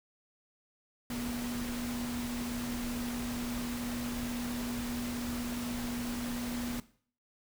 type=tone in noise; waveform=sine; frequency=241.4 Hz; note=B3; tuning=39 cents flat; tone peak=-35 dBFS; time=1.1-6.8 s; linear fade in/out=2 ms; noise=pink; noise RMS=-41 dBFS; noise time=1.1-6.8 s; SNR=+3 dB; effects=noise-tail reverb RT60 0.5 s tail -17 dB re dry